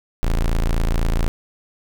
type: tone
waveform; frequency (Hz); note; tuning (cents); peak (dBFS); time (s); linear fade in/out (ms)
40% pulse; 28.03; A0; +33; -15; 0.23-1.28; 0
effects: none